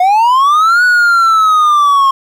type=linear two-way sweep; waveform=triangle; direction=up then down; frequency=711 to 1480 to 1073 Hz; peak=-4 dBFS; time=0-2.11 s; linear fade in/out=5 ms; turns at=0.84 s; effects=7-bit